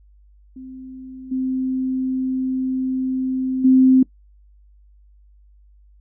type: tone with level steps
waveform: sine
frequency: 260 Hz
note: C4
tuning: 11 cents flat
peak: -33 / -19 / -9 dBFS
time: 0.56-4.03 s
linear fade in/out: 5 ms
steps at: 1.31 / 3.64 s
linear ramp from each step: 10 ms
effects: noise-tail reverb RT60 0.1 s tail -22 dB re dry + added 50 Hz sine -48 dBFS peak until 6 s